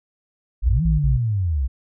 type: linear two-way sweep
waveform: sine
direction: up then down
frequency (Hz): 34.65 to 169.3 to 59.6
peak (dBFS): -18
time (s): 0.62-1.68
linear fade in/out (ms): 20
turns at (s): 0.83
type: tone bursts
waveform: sine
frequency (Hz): 57.1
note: A#1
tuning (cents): -35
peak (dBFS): -16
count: 3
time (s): 0.66-1.174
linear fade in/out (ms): 10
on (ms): 140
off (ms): 47
effects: none